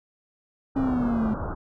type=low-pass noise; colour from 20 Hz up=pink; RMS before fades=-31 dBFS; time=0.75-1.55 s; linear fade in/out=20 ms; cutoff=1500 Hz; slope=96 dB/octave
type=exponential sweep; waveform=triangle; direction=down; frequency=271.6 to 213.1 Hz; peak=-20 dBFS; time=0.76-1.34 s; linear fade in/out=5 ms
effects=none